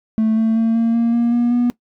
triangle tone with pitch steps, 220 / 223.1 / 226.2 / 229.3 / 232.5 / 235.8 / 239.1 / 242.4 Hz, A3 / A3 / A3 / A#3 / A#3 / A#3 / A#3 / B3, 0 / +24 / +48 / -28 / -4 / +20 / +44 / -32 cents, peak -10 dBFS, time 0.18-1.7 s, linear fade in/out 0 ms, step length 190 ms, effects noise-tail reverb RT60 0.1 s tail -20 dB re dry + tanh soft clip ceiling -8 dBFS

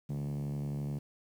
5% pulse tone with band-pass filter, 71.7 Hz, D2, 41 cents flat, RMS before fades -36 dBFS, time 0.09-0.99 s, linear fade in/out 10 ms, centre 160 Hz, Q 6.7, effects 10-bit

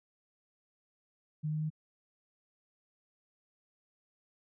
sine tone with pitch steps, 153 / 154.15 / 155.32 Hz, D#3 / D#3 / D#3, -29 / -16 / -3 cents, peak -31 dBFS, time 1.43-1.703 s, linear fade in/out 20 ms, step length 91 ms, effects none

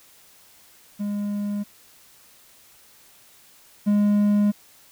triangle tone pair in turn, 204.9 / 206.2 Hz, G#3 / G#3, -23 / -12 cents, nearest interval unison, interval 11 cents, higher second, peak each -22 / -14 dBFS, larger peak second, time 0.99-1.64 / 3.86-4.52 s, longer second, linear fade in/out 20 ms, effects white hiss -53 dBFS RMS until 4.91 s

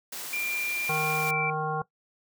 white high-pass noise, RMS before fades -37 dBFS, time 0.12-1.31 s, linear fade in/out 5 ms, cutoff 210 Hz, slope 12 dB/octave
sine tone with pitch glide, 2383 to 2339 Hz, D7 to D7, +25 to -8 cents, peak -28 dBFS, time 0.33-1.5 s, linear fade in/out 2 ms, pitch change -33 cents, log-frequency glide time 1.14-1.34 s
harmonic tone, 155 Hz, D#3, 6 cents flat, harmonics 1 / 3 / 5 / 7 / 9, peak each -33 / -33 / -31 / -34 / -37 dBFS, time 0.89-1.82 s, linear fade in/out 5 ms
effects noise-tail reverb RT60 0.1 s tail -18 dB re dry

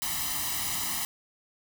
white noise with comb filter, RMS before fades -31 dBFS, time 0.02-1.05 s, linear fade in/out 0 ms, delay 1 ms, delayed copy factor +0.95, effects none

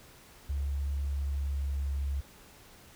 sine tone with pitch glide, 70.1 to 69.42 Hz, C#2 to C#2, +20 to +3 cents, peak -29 dBFS, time 0.49-2.21 s, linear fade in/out 10 ms, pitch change -17 cents, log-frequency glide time 1.15-1.92 s, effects pink hiss -55 dBFS RMS until 2.95 s

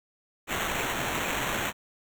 violet noise with sample-and-hold, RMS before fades -30 dBFS, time 0.47-1.73 s, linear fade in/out 50 ms, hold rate 4900 Hz, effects none

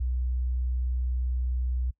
sine tone, 62.3 Hz, B1, 16 cents sharp, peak -25 dBFS, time 0-1.91 s, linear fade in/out 10 ms, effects noise-tail reverb RT60 0.1 s tail -22 dB re dry

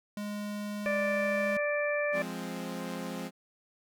square tone, 207 Hz, G#3, 5 cents flat, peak -35 dBFS, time 0.17-1.57 s, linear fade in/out 2 ms
harmonic tone, 587.3 Hz, D5, in tune, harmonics 1 / 2 / 3 / 4, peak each -29 / -40 / -34 / -36 dBFS, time 0.86-2.22 s, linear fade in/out 0 ms
sawtooth chord, F minor, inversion none, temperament equal, 174.61 / 207.7 / 261.6 Hz, F3 / Ab3 / C4, 0 / 0 / 0 cents, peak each -36 dBFS, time 2.12-3.31 s, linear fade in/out 50 ms
effects none

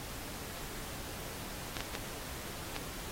clicks, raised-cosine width 0.2 ms, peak -18 dBFS, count 4, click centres 1.768 / 1.806 / 1.952 / 2.764 s, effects pink hiss -44 dBFS RMS until 3.11 s + AAC 48 kbps

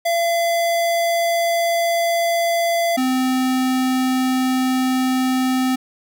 square tone pair in turn, 679 / 258 Hz, F5 / C4, -49 / -24 cents, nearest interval octave + perfect fourth, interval 1675 cents, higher first, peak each -17 dBFS, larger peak neither, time 0.05-2.97 / 2.97-5.76 s, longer first, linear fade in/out 10 ms, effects none

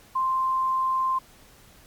sine tone, 1046.5 Hz, C6, in tune, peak -21 dBFS, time 0.15-1.19 s, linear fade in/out 10 ms, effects pink hiss -53 dBFS RMS until 1.86 s + MP3 96 kbps

